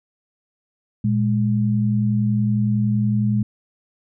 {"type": "tone pair together", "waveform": "sine", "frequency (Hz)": [116.86, 207.7], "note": ["A#2", "G#3"], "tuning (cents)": [5, 0], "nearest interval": "minor seventh", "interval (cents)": 995, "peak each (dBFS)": [-19, -19], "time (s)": [1.04, 3.43], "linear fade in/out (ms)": 5, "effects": []}